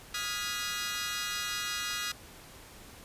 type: chord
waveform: 15% pulse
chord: F half-diminished seventh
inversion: third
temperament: equal with one note detuned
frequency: 1244.5 / 1418.9 / 1661.2 / 1975.5 Hz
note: Eb6 / F6 / Ab6 / Cb7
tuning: 0 / +27 / 0 / 0 cents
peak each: -32 dBFS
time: 0.14-2.12 s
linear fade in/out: 5 ms
effects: pink hiss -51 dBFS RMS until 3.04 s + resampled to 32000 Hz